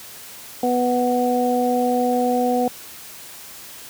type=harmonic tone; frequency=246.9 Hz; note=B3; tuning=in tune; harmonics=1 / 2 / 3; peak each=-21 / -21 / -21 dBFS; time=0.63-2.68 s; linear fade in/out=2 ms; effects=white hiss -39 dBFS RMS until 3.89 s + high-pass 60 Hz 12 dB/octave